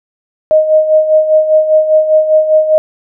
sine tone with tremolo, 622.3 Hz, D#5, in tune, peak -3 dBFS, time 0.51-2.78 s, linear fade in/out 0 ms, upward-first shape sine, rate 5 Hz, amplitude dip 65%, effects none

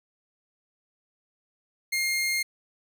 sawtooth tone, 2126 Hz, C7, 27 cents sharp, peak -21 dBFS, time 1.92-2.43 s, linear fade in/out 10 ms, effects none

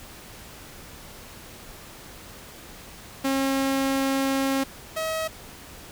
sawtooth tone pair in turn, 270.4 / 639.2 Hz, C#4 / D#5, -43 / +47 cents, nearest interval octave + minor third, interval 1490 cents, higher second, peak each -18 / -22 dBFS, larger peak first, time 3.24-4.64 / 4.96-5.28 s, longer first, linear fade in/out 10 ms, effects pink hiss -44 dBFS RMS until 5.91 s

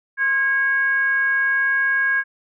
sine tone with frequency modulation, 1638 Hz, G#6, 24 cents flat, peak -16 dBFS, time 0.17-2.24 s, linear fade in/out 50 ms, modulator 577 Hz, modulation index 0.36, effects none

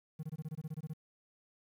triangle tone bursts, 156 Hz, D#3, 5 cents sharp, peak -35 dBFS, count 12, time 0.19-0.936 s, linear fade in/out 10 ms, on 42 ms, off 22 ms, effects 11-bit

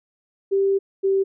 sine tone pair in turn, 392 / 388.4 Hz, G4 / G4, 0 / -16 cents, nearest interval unison, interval 16 cents, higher first, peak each -16 dBFS, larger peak neither, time 0.51-0.79 / 1.03-1.24 s, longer first, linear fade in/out 20 ms, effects none

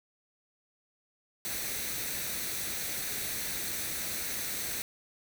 white noise with comb filter, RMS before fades -35 dBFS, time 1.45-4.82 s, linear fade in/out 0 ms, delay 0.49 ms, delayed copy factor +0.5, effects none

